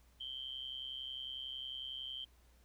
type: tone with amplitude modulation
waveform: sine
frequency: 3129 Hz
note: G7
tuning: 4 cents flat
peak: -38 dBFS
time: 0.2-2.25 s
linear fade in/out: 10 ms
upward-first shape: sine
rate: 131 Hz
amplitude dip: 80%
effects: added 60 Hz sine -64 dBFS peak until 2.64 s + pink hiss -71 dBFS RMS until 2.64 s